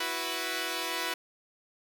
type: chord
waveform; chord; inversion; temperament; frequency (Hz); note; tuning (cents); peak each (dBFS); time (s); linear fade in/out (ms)
5% pulse; E suspended second; none; equal; 329.6 / 370 / 493.9; E4 / F#4 / B4; 0 / 0 / 0; -24; 0-1.14; 5
effects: none